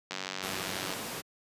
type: click train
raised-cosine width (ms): 0.2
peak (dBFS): -17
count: 79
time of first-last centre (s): 0.11-0.936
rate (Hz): 94.4
type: noise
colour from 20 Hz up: pink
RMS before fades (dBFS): -37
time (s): 0.42-1.22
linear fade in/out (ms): 20
effects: high-pass 150 Hz 12 dB/octave + resampled to 32000 Hz